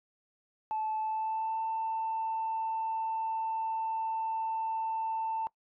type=tone with pitch glide; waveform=sine; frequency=870 to 891.4 Hz; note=A5 to A5; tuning=-20 to +22 cents; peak=-29 dBFS; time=0.71-5.47 s; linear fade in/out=0 ms; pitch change=+42 cents; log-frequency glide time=0.98-1.61 s; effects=noise-tail reverb RT60 0.1 s tail -22 dB re dry + tanh soft clip ceiling -26 dBFS